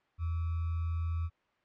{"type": "tone with sample-and-hold", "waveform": "sine", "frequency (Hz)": 83, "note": "E2", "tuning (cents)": 12, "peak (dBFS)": -30, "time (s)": [0.18, 1.3], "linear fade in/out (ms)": 50, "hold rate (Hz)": 1225, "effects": ["white hiss -71 dBFS RMS until 1.64 s", "low-pass 2000 Hz 12 dB/octave"]}